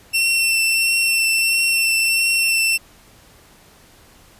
sawtooth tone with vibrato, 2700 Hz, E7, 41 cents sharp, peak -12 dBFS, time 0.13-2.78 s, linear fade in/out 20 ms, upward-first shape triangle, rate 1.5 Hz, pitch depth 17 cents each way, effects pink hiss -49 dBFS RMS until 4.39 s + resampled to 32000 Hz

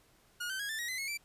sawtooth tone with pitch steps, 1437 / 1540.1 / 1650.7 / 1769.2 / 1896.1 / 2032 / 2178 / 2334 Hz, F6 / G6 / G#6 / A6 / A#6 / B6 / C#7 / D7, +49 / -31 / -11 / +9 / +29 / +49 / -31 / -11 cents, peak -32 dBFS, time 0.4-1.176 s, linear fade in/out 10 ms, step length 97 ms, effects pink hiss -66 dBFS RMS until 1.24 s + resampled to 32000 Hz

